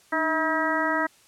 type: harmonic tone with a mistuned harmonic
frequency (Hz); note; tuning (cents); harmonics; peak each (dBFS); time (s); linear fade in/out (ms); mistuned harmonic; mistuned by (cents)
320.4; E4; -49; 1 / 2 / 3 / 4 / 5 / 6; -29 / -29 / -29 / -29 / -29 / -29; 0.12-1.07; 10; 1; -76
effects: white hiss -57 dBFS RMS until 1.27 s + low-pass 10000 Hz 12 dB/octave